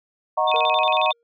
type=chord; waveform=sine; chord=D# minor seventh; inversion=none; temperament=equal with one note detuned; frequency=622.3 / 740 / 932.3 / 1094.7 Hz; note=D#5 / F#5 / A#5 / C#6; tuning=0 / 0 / 0 / -22 cents; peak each=-23 dBFS; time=0.37-1.12 s; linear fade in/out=10 ms
type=tone with vibrato; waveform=sine; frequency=3008 Hz; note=F#7; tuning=28 cents sharp; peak=-23 dBFS; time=0.47-1.13 s; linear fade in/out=10 ms; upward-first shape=square; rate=11 Hz; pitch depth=300 cents each way
type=tone with exponential decay; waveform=triangle; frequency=468.6 Hz; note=A#4; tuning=9 cents sharp; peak=-24 dBFS; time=0.54-1.23 s; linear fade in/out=1 ms; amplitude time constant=150 ms
effects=none